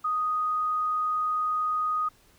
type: tone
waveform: sine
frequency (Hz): 1244.5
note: D#6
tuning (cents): 0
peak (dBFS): -24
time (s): 0.04-2.09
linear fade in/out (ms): 10
effects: pink hiss -60 dBFS RMS until 2.38 s